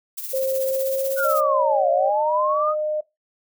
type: noise with tremolo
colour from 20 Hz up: violet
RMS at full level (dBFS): -28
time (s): 0.17-1.41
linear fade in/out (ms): 10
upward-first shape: triangle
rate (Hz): 16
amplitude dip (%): 65
type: tone with pitch glide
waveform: sine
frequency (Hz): 531 to 552.3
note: C5 to C#5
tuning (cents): +25 to -6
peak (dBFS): -20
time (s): 0.33-2.1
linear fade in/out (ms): 10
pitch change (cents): +69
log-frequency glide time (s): 0.7-1.76
type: linear two-way sweep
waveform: sine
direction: down then up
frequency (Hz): 1480 to 668 to 1265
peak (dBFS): -20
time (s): 1.16-2.75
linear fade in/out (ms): 50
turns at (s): 1.9
type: tone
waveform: sine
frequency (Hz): 610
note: D#5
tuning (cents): -34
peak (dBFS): -21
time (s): 1.24-3.01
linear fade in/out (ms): 10
effects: noise-tail reverb RT60 0.2 s tail -19 dB re dry